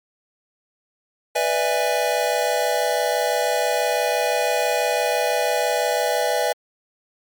square chord, E dominant seventh, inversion second, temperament just, 494.4 / 593.3 / 659.3 / 824.1 Hz, B4 / D5 / E5 / G#5, +2 / +18 / 0 / -14 cents, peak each -25 dBFS, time 1.35-6.53 s, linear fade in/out 10 ms, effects MP3 96 kbps

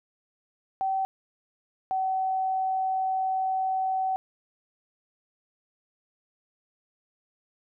sine tone pair in turn, 768 / 758.7 Hz, G5 / F#5, -36 / +43 cents, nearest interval unison, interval 21 cents, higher first, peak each -24 dBFS, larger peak neither, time 0.81-1.05 / 1.91-4.16 s, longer second, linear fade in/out 0 ms, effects none

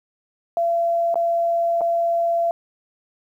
sine tone with dropouts, 679 Hz, F5, 49 cents flat, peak -17 dBFS, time 0.57-2.51 s, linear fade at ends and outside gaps 1 ms, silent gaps 1.143-1.156 / 1.809-1.815 s, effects 9-bit

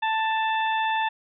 harmonic tone, 883 Hz, A5, 6 cents sharp, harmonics 1 / 2 / 3 / 4, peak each -23 / -29 / -33 / -35 dBFS, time 0.02-1.09 s, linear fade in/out 10 ms, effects none

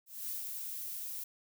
violet noise with ADSR envelope, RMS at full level -38 dBFS, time 0.06-1.24 s, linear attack 240 ms, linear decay 120 ms, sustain -3 dB, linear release 6 ms, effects none

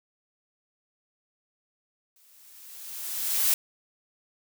blue noise with exponential growth, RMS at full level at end -21 dBFS, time 2.16-3.54 s, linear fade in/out 2 ms, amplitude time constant 300 ms, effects none

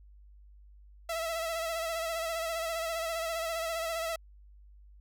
sawtooth tone with vibrato, 659.3 Hz, E5, in tune, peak -28 dBFS, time 1.09-4.16 s, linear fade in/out 5 ms, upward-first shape sine, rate 15 Hz, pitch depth 42 cents each way, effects added 50 Hz sine -52 dBFS peak until 5 s

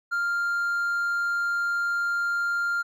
triangle tone with hard clipping, 1396.9 Hz, F6, in tune, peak -24 dBFS, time 0.11-2.83 s, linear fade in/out 20 ms, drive 5 dB, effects none

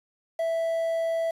triangle tone with quantisation, 659.3 Hz, E5, in tune, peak -22 dBFS, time 0.39-1.31 s, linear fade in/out 5 ms, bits 8, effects resampled to 32000 Hz

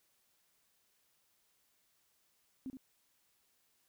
sine tone with echo, 262.9 Hz, C4, 8 cents sharp, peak -39 dBFS, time 2.66-2.7 s, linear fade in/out 0 ms, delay 70 ms, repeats 1, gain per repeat -6 dB, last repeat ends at 2.77 s, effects white hiss -75 dBFS RMS until 3.88 s

